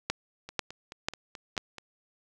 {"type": "two click trains", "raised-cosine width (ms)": 0.2, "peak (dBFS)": [-24, -10], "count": [7, 4], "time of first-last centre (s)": [[0.49, 1.783], [0.1, 1.578]], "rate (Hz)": [4.64, 2.03], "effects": []}